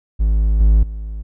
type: tone with level steps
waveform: triangle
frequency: 53.1 Hz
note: G#1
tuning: 39 cents sharp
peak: -10 / -6 / -22 dBFS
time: 0.19-1.23 s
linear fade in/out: 20 ms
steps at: 0.6 / 0.83 s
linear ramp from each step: 2 ms
effects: none